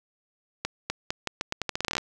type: accelerating click train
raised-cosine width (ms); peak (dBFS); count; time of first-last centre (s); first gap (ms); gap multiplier
0.2; -10; 17; 0.65-1.981; 250; 0.82
effects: none